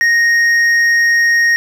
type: tone with hard clipping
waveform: sine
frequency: 1864.7 Hz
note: A#6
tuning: in tune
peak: -10 dBFS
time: 0.01-1.56 s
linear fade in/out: 0 ms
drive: 5 dB
effects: none